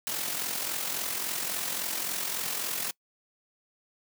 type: noise with amplitude modulation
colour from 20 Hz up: white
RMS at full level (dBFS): -30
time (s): 0.07-2.91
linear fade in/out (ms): 0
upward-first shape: sine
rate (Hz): 43.6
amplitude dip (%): 50
effects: noise-tail reverb RT60 0.1 s tail -24 dB re dry + high-pass 150 Hz 12 dB/octave